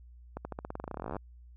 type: accelerating click train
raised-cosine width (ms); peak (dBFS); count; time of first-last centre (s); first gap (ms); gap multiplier
1; -23; 25; 0.37-1.166; 80; 0.91
effects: added 60 Hz sine -50 dBFS peak until 1.56 s